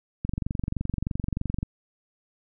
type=click train; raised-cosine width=5 ms; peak=-15 dBFS; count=33; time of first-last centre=0.25-1.629 s; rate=23.2 Hz; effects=none